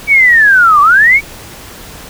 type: linear two-way sweep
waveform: sine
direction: down then up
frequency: 2300 to 1126 to 2300 Hz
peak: -3 dBFS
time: 0.07-1.21 s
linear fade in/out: 50 ms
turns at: 0.81 s
effects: pink hiss -31 dBFS RMS until 2.09 s

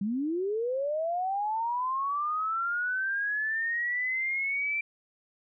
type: linear sweep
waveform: sine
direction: up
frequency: 190 to 2350 Hz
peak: -27 dBFS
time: 0.01-4.81 s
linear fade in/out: 5 ms
effects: none

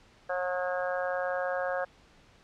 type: harmonic tone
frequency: 181 Hz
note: F#3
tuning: 38 cents flat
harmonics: 3 / 4 / 5 / 6 / 7 / 8 / 9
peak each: -31 / -35 / -44 / -42 / -41 / -41 / -37 dBFS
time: 0.29-1.85 s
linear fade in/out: 10 ms
effects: pink hiss -59 dBFS RMS until 2.43 s + low-pass 5000 Hz 12 dB/octave

